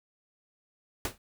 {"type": "noise with exponential decay", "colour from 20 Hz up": "pink", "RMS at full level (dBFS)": -28, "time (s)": [1.05, 1.18], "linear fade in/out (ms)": 2, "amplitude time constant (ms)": 27, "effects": []}